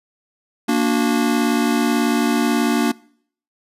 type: chord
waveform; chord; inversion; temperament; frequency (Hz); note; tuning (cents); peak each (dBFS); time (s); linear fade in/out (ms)
square; Bb augmented; none; just; 233.1 / 291.4 / 364.2; Bb3 / D4 / F#4; 0 / -13 / -27; -19 / -20 / -25; 0.68-2.92; 10
effects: noise-tail reverb RT60 0.6 s tail -23 dB re dry + resampled to 32000 Hz